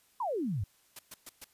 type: exponential sweep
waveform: sine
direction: down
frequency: 1062 to 87.31 Hz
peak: -30 dBFS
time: 0.2-0.64 s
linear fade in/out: 5 ms
type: noise bursts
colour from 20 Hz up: white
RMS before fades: -45 dBFS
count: 4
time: 0.96-1.444 s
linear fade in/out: 5 ms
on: 31 ms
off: 120 ms
effects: white hiss -67 dBFS RMS until 1.53 s + resampled to 32000 Hz